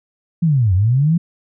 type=linear two-way sweep; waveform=sine; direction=down then up; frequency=174.61 to 87.31 to 174.61 Hz; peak=-11 dBFS; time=0.42-1.18 s; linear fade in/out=10 ms; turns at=0.74 s; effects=none